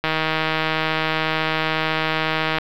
click train, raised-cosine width 0.3 ms, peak -4 dBFS, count 403, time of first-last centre 0.04-2.584 s, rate 158 Hz, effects low-pass 4000 Hz 12 dB/octave + 7-bit

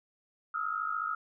sine tone cluster, 1253 / 1307 / 1403 Hz, D#6 / E6 / F6, +12 / -15 / +8 cents, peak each -36 / -34 / -36 dBFS, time 0.54-1.15 s, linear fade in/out 5 ms, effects none

